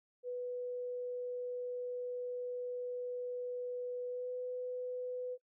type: tone with pitch glide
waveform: sine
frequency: 493.9 to 499.6 Hz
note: B4 to B4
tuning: 0 to +20 cents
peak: -37 dBFS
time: 0.23-5.38 s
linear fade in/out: 50 ms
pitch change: +20 cents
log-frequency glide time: 4.08-4.3 s
effects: noise-tail reverb RT60 0.1 s tail -24 dB re dry